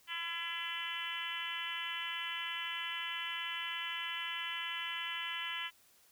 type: harmonic tone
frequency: 336.8 Hz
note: E4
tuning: 37 cents sharp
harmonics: 3 / 4 / 5 / 6 / 7 / 8 / 9 / 10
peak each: -47 / -48 / -45 / -44 / -47 / -46 / -41 / -51 dBFS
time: 0.07-5.71 s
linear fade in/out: 50 ms
effects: white hiss -66 dBFS RMS until 6.11 s